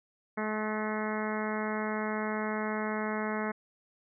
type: harmonic tone with a mistuned harmonic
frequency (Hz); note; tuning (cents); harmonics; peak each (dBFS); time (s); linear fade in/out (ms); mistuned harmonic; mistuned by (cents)
214.5; A3; -44; 1 / 2 / 3 / 4 / 5 / 6 / 7 / 8 / 9 / 10; -34 / -37 / -39 / -40 / -41 / -42 / -42 / -43 / -44 / -44; 0.37-3.52; 10; 8; +19
effects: none